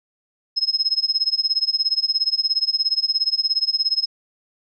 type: tone with tremolo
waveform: sine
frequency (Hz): 5150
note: E8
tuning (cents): -41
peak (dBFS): -14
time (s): 0.56-4.06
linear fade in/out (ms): 20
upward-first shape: sine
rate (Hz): 17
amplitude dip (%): 95
effects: none